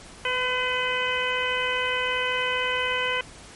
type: harmonic tone with a mistuned harmonic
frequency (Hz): 506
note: B4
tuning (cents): +42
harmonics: 1 / 2 / 3 / 4 / 5 / 6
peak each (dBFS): -30 / -30 / -30 / -30 / -30 / -30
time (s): 0.25-3.21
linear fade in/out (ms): 2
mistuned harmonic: 1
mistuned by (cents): -15
effects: pink hiss -45 dBFS RMS until 3.55 s + MP3 48 kbps